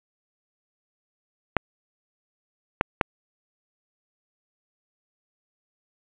clicks, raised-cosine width 0.5 ms, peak -3 dBFS, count 3, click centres 1.567 / 2.811 / 3.012 s, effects resampled to 8000 Hz + 7-bit

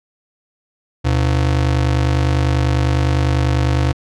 square ring-modulated tone, 100.6 Hz, G2, 45 cents sharp, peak -11 dBFS, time 1.04-3.93 s, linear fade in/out 20 ms, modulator 25 Hz, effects low-pass 6000 Hz 12 dB/octave

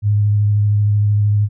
sine tone with vibrato, 103.83 Hz, G#2, in tune, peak -11 dBFS, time 0.02-1.49 s, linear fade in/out 50 ms, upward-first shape triangle, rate 13 Hz, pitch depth 20 cents each way, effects none

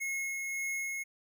square tone with tremolo, 2169 Hz, C#7, 38 cents flat, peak -33 dBFS, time 0-1.04 s, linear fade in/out 20 ms, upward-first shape sine, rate 1.8 Hz, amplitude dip 25%, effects none

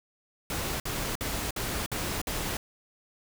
pink noise bursts, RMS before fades -32 dBFS, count 6, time 0.5-2.57 s, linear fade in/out 2 ms, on 300 ms, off 54 ms, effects none

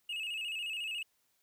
triangle tone with vibrato, 2730 Hz, F7, 40 cents flat, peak -34 dBFS, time 0.09-1.03 s, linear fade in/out 5 ms, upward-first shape square, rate 14 Hz, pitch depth 80 cents each way, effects white hiss -75 dBFS RMS until 1.42 s

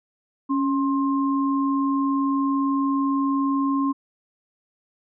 sine tone pair together, 276.6 / 1059 Hz, C#4 / C6, -4 / +21 cents, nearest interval octave + major seventh, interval 2325 cents, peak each -20 / -26 dBFS, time 0.49-3.93 s, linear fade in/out 20 ms, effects none

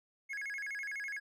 triangle tone with vibrato, 1899 Hz, A#6, 32 cents sharp, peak -36 dBFS, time 0.29-1.2 s, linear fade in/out 20 ms, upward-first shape square, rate 12 Hz, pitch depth 230 cents each way, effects none

